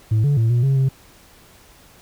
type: tone with pitch steps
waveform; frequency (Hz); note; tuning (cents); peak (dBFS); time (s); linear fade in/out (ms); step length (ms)
sine; 109.1 / 143.6 / 113.4 / 120.3 / 136 / 133.5; A2 / D3 / A#2 / B2 / C#3 / C3; -14 / -39 / -47 / -45 / -33 / +35; -11; 0.11-0.89; 10; 130
effects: tanh soft clip ceiling -13 dBFS + pink hiss -49 dBFS RMS until 2.01 s